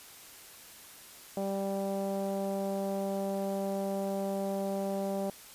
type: tone with low-pass filter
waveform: sawtooth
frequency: 196 Hz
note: G3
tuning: in tune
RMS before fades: -33 dBFS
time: 1.37-5.3 s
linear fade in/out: 2 ms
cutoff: 670 Hz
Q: 4.2
effects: white hiss -51 dBFS RMS until 5.54 s + resampled to 32000 Hz